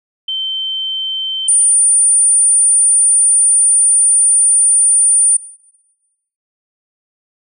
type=tone pair in turn; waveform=sine; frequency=3100 / 9290 Hz; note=G7 / D9; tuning=-20 / -20 cents; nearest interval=octave + perfect fifth; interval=1900 cents; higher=second; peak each=-16 / -6 dBFS; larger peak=second; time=0.28-1.48 / 1.48-5.37 s; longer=second; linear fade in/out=5 ms; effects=noise-tail reverb RT60 1.0 s tail -18 dB re dry + tanh soft clip ceiling -4 dBFS